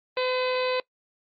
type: harmonic tone with a mistuned harmonic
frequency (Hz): 508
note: B4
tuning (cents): +49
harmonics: 1 / 2 / 3 / 4 / 5 / 6 / 7 / 8 / 9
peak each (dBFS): -25 / -32 / -39 / -37 / -34 / -43 / -42 / -37 / -43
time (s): 0.17-0.8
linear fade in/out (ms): 2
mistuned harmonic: 8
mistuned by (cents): -30
effects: noise-tail reverb RT60 0.1 s tail -22 dB re dry + Opus 24 kbps